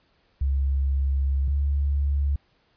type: tone pair in turn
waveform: sine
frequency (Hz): 68.3 / 70.67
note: C#2 / C#2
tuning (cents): -25 / +34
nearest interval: minor second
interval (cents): 59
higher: second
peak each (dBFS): -20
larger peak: neither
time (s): 0.41-1.48 / 1.48-2.36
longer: first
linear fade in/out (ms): 5
effects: pink hiss -65 dBFS RMS until 2.76 s + resampled to 11025 Hz